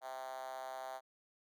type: tone with high-pass filter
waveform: 5% pulse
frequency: 130.81 Hz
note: C3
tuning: in tune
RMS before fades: -45 dBFS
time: 0.01-1.01 s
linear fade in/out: 50 ms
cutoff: 710 Hz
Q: 6.7
effects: none